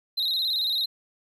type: tone with vibrato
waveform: triangle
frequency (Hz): 3925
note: B7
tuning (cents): -11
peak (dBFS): -22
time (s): 0.17-0.86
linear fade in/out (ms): 10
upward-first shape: square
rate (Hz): 18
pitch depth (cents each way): 65
effects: none